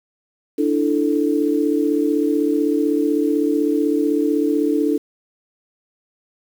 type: chord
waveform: sine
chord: D suspended second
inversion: none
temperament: equal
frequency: 293.7 / 329.6 / 440 Hz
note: D4 / E4 / A4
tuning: 0 / 0 / 0 cents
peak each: -18 / -21 / -21 dBFS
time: 0.58-4.98 s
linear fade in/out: 10 ms
effects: 7-bit